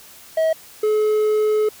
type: tone pair in turn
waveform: triangle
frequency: 641 / 427.8 Hz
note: E5 / A4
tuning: -49 / -49 cents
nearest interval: perfect fifth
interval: 700 cents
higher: first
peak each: -13 dBFS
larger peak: neither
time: 0.37-0.53 / 0.83-1.69 s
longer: second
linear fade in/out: 5 ms
effects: white hiss -44 dBFS RMS until 1.8 s